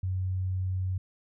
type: tone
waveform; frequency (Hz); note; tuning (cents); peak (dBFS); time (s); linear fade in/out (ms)
sine; 93.1; F#2; +11; -27; 0.03-0.98; 5
effects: none